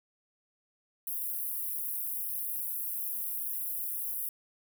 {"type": "high-pass noise", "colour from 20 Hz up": "pink", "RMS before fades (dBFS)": -35, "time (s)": [1.07, 4.29], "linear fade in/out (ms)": 2, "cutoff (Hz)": 11000, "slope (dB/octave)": 48, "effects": []}